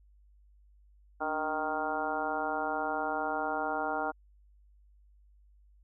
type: harmonic tone with a mistuned harmonic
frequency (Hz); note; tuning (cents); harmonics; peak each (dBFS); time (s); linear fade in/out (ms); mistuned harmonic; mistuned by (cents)
155.56; D#3; 0; 2 / 3 / 4 / 5 / 6 / 7 / 8 / 9; -40 / -40 / -38 / -34 / -39 / -42 / -43 / -37; 1.2-4.12; 20; 2; -81
effects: added 50 Hz sine -58 dBFS peak until 5.83 s